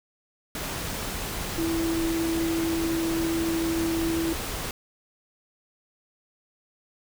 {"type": "tone in noise", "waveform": "sine", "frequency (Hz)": 329.6, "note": "E4", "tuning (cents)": 0, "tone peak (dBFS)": -24, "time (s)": [1.58, 4.33], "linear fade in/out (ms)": 2, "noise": "pink", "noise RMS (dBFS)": -32, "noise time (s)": [0.55, 4.71], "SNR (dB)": 5, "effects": []}